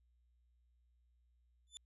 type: tone with exponential growth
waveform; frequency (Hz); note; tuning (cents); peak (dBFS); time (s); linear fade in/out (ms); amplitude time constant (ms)
25% pulse; 3513; A7; -3; -40; 1.67-1.77; 0; 20
effects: added 60 Hz sine -70 dBFS peak until 1.85 s + resampled to 32000 Hz